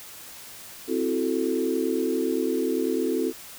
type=chord; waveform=sine; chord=F# half-diminished seventh; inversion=second; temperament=equal; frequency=261.6 / 329.6 / 370 / 440 Hz; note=C4 / E4 / F#4 / A4; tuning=0 / 0 / 0 / 0 cents; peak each=-28 dBFS; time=0.87-3.33 s; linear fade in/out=50 ms; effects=white hiss -43 dBFS RMS until 3.58 s